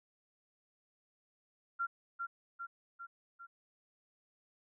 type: tone with echo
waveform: sine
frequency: 1379 Hz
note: F6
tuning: 22 cents flat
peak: -32 dBFS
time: 1.79-1.87 s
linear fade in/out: 20 ms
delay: 400 ms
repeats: 4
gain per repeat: -4 dB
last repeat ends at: 3.47 s
effects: none